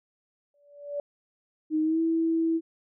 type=tone with exponential growth; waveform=sine; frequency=577 Hz; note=D5; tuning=31 cents flat; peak=-26 dBFS; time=0.54-1 s; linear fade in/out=2 ms; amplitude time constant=99 ms
type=tone with pitch glide; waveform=sine; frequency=311.1 to 327.3 Hz; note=D#4 to E4; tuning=0 to -12 cents; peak=-22 dBFS; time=1.7-2.61 s; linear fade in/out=50 ms; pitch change=+88 cents; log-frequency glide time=1.82-2 s
effects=none